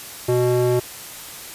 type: tone with band-pass filter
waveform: square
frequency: 123.47 Hz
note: B2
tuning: in tune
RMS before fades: -18 dBFS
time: 0.28-0.8 s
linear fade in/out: 10 ms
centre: 420 Hz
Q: 1.6
effects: white hiss -36 dBFS RMS until 1.54 s + resampled to 32000 Hz